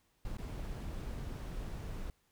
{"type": "noise with dropouts", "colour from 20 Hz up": "brown", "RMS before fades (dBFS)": -41, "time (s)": [0.25, 2.1], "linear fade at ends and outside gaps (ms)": 1, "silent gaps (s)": [0.37, 0.383], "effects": ["pink hiss -74 dBFS RMS until 2.31 s"]}